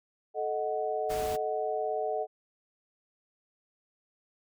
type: chord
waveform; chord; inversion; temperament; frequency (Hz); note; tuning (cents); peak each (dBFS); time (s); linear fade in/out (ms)
sine; D# diminished; second; equal with one note detuned; 436 / 622.3 / 740; A4 / D#5 / F#5; -16 / 0 / 0; -33; 0.34-2.27; 50
type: noise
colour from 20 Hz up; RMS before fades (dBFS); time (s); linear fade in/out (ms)
pink; -40; 1.09-1.37; 20
effects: none